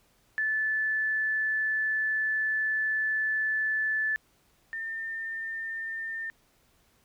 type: tone pair in turn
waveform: sine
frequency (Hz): 1744 / 1804.5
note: A6 / A6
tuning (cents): -16 / +43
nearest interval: minor second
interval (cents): 59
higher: second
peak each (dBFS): -25 / -32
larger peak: first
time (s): 0.38-4.16 / 4.73-6.3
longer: first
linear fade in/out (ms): 0
effects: pink hiss -66 dBFS RMS until 7.04 s